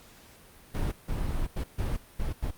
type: noise bursts at uneven times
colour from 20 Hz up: brown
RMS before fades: -29 dBFS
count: 6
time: 0.74-0.92 / 1.08-1.47 / 1.56-1.64 / 1.78-1.97 / 2.19-2.33 / 2.42-2.51 s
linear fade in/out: 10 ms
effects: pink hiss -54 dBFS RMS until 2.57 s + Opus 48 kbps